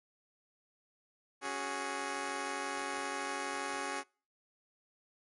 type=chord; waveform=10% pulse; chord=C# suspended fourth; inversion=none; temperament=just; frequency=277.2 / 369.6 / 415.8 Hz; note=C#4 / F#4 / G#4; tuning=0 / -2 / +2 cents; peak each=-33 dBFS; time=1.41-4.04 s; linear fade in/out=50 ms; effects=noise-tail reverb RT60 0.4 s tail -26 dB re dry + MP3 48 kbps